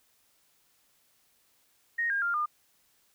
sine tone with pitch steps, 1864.7 / 1614 / 1396.9 / 1209.1 Hz, A#6 / G#6 / F6 / D#6, 0 / -50 / 0 / -50 cents, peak -26 dBFS, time 1.98-2.46 s, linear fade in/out 10 ms, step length 120 ms, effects white hiss -68 dBFS RMS until 3.14 s

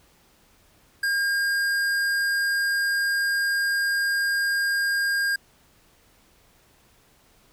sine tone with hard clipping, 1613 Hz, G6, 49 cents sharp, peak -23 dBFS, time 1.03-5.36 s, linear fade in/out 5 ms, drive 13 dB, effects pink hiss -59 dBFS RMS until 7.52 s

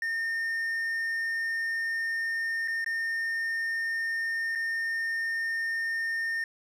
triangle tone with dropouts, 1822 Hz, A#6, 40 cents flat, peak -26 dBFS, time 0.02-6.44 s, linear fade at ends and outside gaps 2 ms, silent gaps 2.677-2.681 / 2.845-2.862 / 4.552-4.556 s, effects none

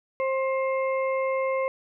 harmonic tone, 530 Hz, C5, 22 cents sharp, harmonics 1 / 2 / 4 / 5, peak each -24 / -31 / -34 / -48 dBFS, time 0.2-1.68 s, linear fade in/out 0 ms, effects none

